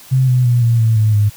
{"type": "tone with pitch steps", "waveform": "sine", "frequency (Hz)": [130.81, 125.92, 121.21, 116.67, 112.31, 108.11, 104.06], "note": ["C3", "B2", "B2", "A#2", "A2", "A2", "G#2"], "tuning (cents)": [0, 34, -32, 2, 36, -30, 4], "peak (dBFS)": -9, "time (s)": [0.11, 1.3], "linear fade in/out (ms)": 20, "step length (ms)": 170, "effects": ["white hiss -40 dBFS RMS until 1.36 s"]}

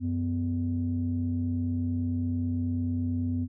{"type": "tone pair together", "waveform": "sine", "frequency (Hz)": [93.3, 250.8], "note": ["F#2", "B3"], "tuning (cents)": [15, 27], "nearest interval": "octave + perfect fourth", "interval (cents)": 1712, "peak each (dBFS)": -28, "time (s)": [0, 3.48], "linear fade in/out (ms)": 50, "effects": ["tanh soft clip ceiling -19 dBFS"]}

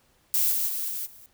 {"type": "noise with level steps", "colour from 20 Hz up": "violet", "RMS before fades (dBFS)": [-23, -26, -30, -32, -49], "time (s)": [0.34, 1.26], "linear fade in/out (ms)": 0, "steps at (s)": [0.51, 0.67, 0.88, 1.05], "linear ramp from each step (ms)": 20, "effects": ["pink hiss -64 dBFS RMS until 1.33 s"]}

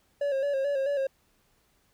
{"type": "tone with vibrato", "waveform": "triangle", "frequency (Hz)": 554.4, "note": "C#5", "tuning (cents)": 0, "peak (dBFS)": -23, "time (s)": [0.21, 1.07], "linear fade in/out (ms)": 5, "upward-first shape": "square", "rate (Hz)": 4.6, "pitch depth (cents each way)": 51, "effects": ["pink hiss -68 dBFS RMS until 1.93 s"]}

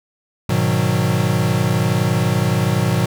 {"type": "chord", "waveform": "square", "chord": "G# minor seventh", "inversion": "none", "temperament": "equal", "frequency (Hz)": [103.83, 123.47, 155.56, 185], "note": ["G#2", "B2", "D#3", "F#3"], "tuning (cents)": [0, 0, 0, 0], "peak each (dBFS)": [-22, -20, -22, -22], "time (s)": [0.49, 3.06], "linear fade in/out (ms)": 5, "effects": []}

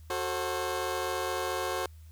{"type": "chord", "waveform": "20% pulse", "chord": "F# diminished", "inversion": "none", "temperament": "just", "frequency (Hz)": [370, 444, 532.8], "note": ["F#4", "A4", "C5"], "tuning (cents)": [0, 16, 31], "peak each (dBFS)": [-29, -32, -29], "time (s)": [0.1, 1.86], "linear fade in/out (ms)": 2, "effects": ["added 79 Hz sine -47 dBFS peak until 2.11 s", "white hiss -65 dBFS RMS until 2.11 s"]}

